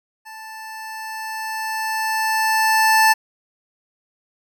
25% pulse tone with level ramp, 880 Hz, A5, in tune, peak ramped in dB -32 to -7 dBFS, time 0.25-3.14 s, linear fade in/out 20 ms, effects none

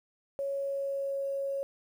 sine tone with pitch glide, 554.4 to 551.2 Hz, C#5 to C#5, 0 to -10 cents, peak -30 dBFS, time 0.39-1.63 s, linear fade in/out 0 ms, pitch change -10 cents, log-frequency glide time 0.54-1.16 s, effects 10-bit

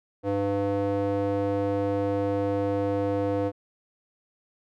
square tone with band-pass filter, 100 Hz, G2, 35 cents sharp, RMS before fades -26 dBFS, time 0.23-3.52 s, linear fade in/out 50 ms, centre 470 Hz, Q 2.1, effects none

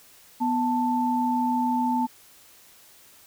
sine tone pair together, 246.9 / 883.4 Hz, B3 / A5, 0 / +7 cents, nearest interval octave + minor seventh, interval 2207 cents, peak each -24 dBFS, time 0.4-2.07 s, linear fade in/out 20 ms, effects white hiss -53 dBFS RMS until 3.26 s

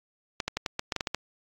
clicks, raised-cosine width 0.2 ms, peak -11 dBFS, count 10, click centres 0.402 / 0.48 / 0.57 / 0.662 / 0.794 / 0.922 / 0.963 / 1.008 / 1.072 / 1.146 s, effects AAC 48 kbps

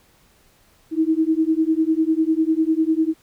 sine beating tone pair, 314.5 / 324.5 Hz, D#4 / E4, +19 / -27 cents, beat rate 10 Hz, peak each -19 dBFS, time 0.91-3.14 s, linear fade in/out 50 ms, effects pink hiss -57 dBFS RMS until 3.22 s

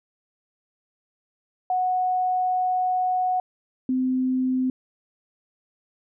sine tone pair in turn, 736 / 257.3 Hz, F#5 / C4, -9 / -29 cents, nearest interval octave + tritone, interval 1820 cents, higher first, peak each -20 dBFS, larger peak neither, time 1.7-3.4 / 3.89-4.7 s, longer first, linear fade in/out 2 ms, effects none

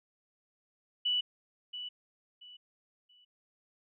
sine tone with echo, 2960 Hz, F#7, in tune, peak -27 dBFS, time 1.05-1.21 s, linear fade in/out 10 ms, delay 680 ms, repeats 3, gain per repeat -11 dB, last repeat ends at 3.25 s, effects none

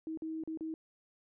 sine tone with dropouts, 319.1 Hz, D#4, 44 cents sharp, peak -36 dBFS, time 0.07-0.74 s, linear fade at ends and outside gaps 1 ms, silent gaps 0.174-0.221 / 0.437-0.475 / 0.574-0.608 s, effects none

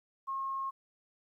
sine tone, 1079 Hz, C#6, 47 cents flat, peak -33 dBFS, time 0.27-0.71 s, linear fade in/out 20 ms, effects 12-bit

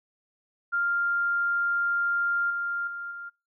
sine tone with level steps, 1396.9 Hz, F6, in tune, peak -23 / -27 / -33 / -36 dBFS, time 0.72-3.3 s, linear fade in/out 20 ms, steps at 2.5 / 2.87 / 3.11 s, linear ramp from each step 5 ms, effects noise-tail reverb RT60 0.3 s tail -26 dB re dry

